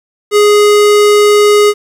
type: tone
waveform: square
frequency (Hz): 415.3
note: G#4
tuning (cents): 0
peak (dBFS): -5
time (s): 0.31-1.74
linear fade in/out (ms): 50
effects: low-pass 12000 Hz 12 dB/octave + 7-bit